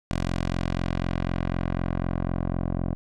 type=tone with low-pass filter sweep; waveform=10% pulse; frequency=44 Hz; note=F1; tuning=14 cents sharp; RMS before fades=-27 dBFS; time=0.11-2.95 s; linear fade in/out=0 ms; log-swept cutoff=7900 to 720 Hz; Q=0.71; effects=none